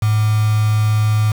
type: tone with quantisation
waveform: sine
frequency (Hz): 107.3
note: A2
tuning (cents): -43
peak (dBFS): -12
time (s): 0.02-1.32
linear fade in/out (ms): 5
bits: 4
effects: none